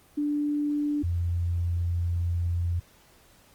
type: tone pair in turn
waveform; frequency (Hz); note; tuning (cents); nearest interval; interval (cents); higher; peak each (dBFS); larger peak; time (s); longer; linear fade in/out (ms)
sine; 293.7 / 86.41; D4 / F2; 0 / -18; octave + major sixth; 2118; first; -24; neither; 0.17-1.03 / 1.03-2.8; second; 10
effects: pink hiss -58 dBFS RMS until 3.54 s + Opus 24 kbps